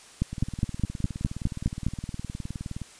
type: two click trains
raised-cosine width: 5 ms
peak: -21 / -11 dBFS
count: 49 / 9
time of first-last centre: 0.33-2.817 / 0.22-1.866 s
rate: 19.3 / 4.86 Hz
effects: white hiss -50 dBFS RMS until 2.99 s + resampled to 22050 Hz